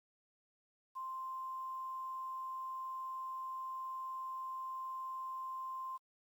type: tone with quantisation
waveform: sine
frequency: 1046.5 Hz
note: C6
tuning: in tune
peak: -40 dBFS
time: 0.95-5.98 s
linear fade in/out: 20 ms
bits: 11
effects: Opus 48 kbps